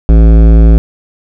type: tone with hard clipping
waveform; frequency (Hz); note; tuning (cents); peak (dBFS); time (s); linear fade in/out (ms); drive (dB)
sine; 55.3; A1; +9; -3; 0.09-0.78; 0; 15
effects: none

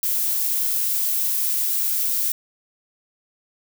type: noise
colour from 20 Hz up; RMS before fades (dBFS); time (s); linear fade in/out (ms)
violet; -22; 0.03-2.32; 2
effects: none

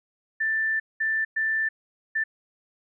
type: tone bursts at uneven times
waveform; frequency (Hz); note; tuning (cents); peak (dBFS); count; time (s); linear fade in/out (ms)
sine; 1771; A6; +11; -22; 4; 0.4-0.8 / 1-1.25 / 1.36-1.69 / 2.15-2.24; 10
effects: none

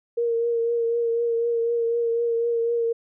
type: tone with vibrato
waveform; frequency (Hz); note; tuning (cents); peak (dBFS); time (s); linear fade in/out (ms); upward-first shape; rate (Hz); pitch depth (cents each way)
sine; 466.2; A#4; 0; -20; 0.17-2.93; 10; triangle; 4; 28
effects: none

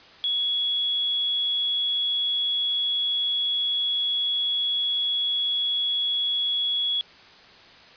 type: tone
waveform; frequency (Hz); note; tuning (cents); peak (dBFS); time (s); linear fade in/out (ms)
sine; 3358; G#7; +18; -22; 0.24-7.01; 0
effects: white hiss -49 dBFS RMS until 7.96 s + resampled to 11025 Hz

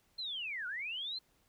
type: linear two-way sweep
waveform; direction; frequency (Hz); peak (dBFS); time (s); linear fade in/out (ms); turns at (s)
sine; down then up; 4215 to 1396.9 to 4215; -37; 0.18-1.19; 10; 0.67
effects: pink hiss -72 dBFS RMS until 1.48 s

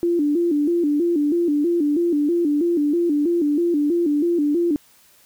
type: tone with vibrato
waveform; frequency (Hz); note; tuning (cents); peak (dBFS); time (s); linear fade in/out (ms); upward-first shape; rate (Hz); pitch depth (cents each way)
sine; 317.5; D#4; +35; -16; 0.03-4.76; 0; square; 3.1; 140
effects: white hiss -54 dBFS RMS until 5.25 s

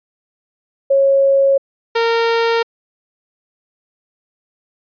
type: tone pair in turn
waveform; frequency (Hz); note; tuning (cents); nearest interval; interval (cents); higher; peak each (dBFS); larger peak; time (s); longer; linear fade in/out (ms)
sine / sawtooth; 548 / 460.8; C#5 / A#4; -20 / -20; minor third; 300; first; -9; neither; 0.9-1.58 / 1.95-2.63; neither; 10
effects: resampled to 11025 Hz

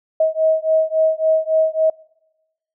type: beating tone pair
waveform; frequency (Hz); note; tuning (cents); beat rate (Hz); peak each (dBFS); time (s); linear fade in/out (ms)
sine; 634 / 637.6; D#5 / D#5; +32 / +42; 3.6; -17; 0.2-1.9; 5
effects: noise-tail reverb RT60 1.0 s tail -25 dB re dry

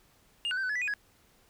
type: tone with pitch steps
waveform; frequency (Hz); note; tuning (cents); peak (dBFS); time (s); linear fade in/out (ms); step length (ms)
sine; 2826 / 1490 / 1561 / 1504 / 1704 / 1972 / 2481 / 1669; F7 / F#6 / G6 / F#6 / G#6 / B6 / D#7 / G#6; +20 / +12 / -8 / +28 / +44 / -3 / -6 / +8; -26; 0.45-0.938; 0; 61
effects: tanh soft clip ceiling -28 dBFS + pink hiss -64 dBFS RMS until 1.49 s

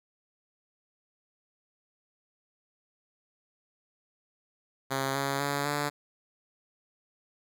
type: tone with pitch steps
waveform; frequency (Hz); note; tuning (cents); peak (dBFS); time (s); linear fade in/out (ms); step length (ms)
5% pulse; 135.4 / 138.72 / 142.13 / 145.62; C#3 / C#3 / C#3 / D3; -40 / +2 / +44 / -14; -17; 4.9-5.9; 20; 250
effects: none

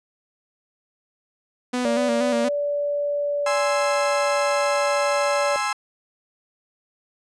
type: tone with vibrato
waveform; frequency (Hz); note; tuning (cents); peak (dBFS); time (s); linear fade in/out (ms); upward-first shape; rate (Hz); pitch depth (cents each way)
sawtooth; 241.7; B3; -37; -18; 1.73-2.49; 10; square; 4.2; 50
type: tone with pitch glide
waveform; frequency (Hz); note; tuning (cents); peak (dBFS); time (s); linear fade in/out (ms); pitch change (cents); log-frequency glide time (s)
sine; 579 to 574.3; D5 to D5; -25 to -39; -21; 1.85-5.56; 0; -14; 3.2-4.01
type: chord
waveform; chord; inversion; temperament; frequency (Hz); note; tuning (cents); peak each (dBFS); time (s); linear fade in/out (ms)
30% pulse; Ab augmented; none; equal; 830.6 / 1046.5 / 1318.5; Ab5 / C6 / E6; 0 / 0 / 0; -24; 3.46-5.73; 5
effects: resampled to 22050 Hz

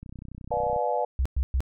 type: click train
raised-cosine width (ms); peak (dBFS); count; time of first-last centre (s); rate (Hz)
5; -28; 24; 0.03-0.762; 31.4
type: chord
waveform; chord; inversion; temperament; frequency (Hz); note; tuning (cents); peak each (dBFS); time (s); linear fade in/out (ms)
sine; B diminished seventh; none; just; 493.9 / 592.7 / 711.2 / 853.4; B4 / D5 / F5 / Ab5; 0 / +16 / +31 / +47; -29; 0.51-1.05; 5
type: tone bursts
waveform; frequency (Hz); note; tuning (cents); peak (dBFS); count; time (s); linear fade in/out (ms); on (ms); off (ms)
sine; 65.41; C2; 0; -21; 3; 1.19-1.605; 0; 65; 110
effects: none

